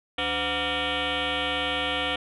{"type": "tone with frequency modulation", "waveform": "sine", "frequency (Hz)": 1829, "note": "A#6", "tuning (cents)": -33, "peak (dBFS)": -23, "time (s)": [0.18, 2.16], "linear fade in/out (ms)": 5, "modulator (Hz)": 220, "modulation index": 7.1, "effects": ["tanh soft clip ceiling -21 dBFS"]}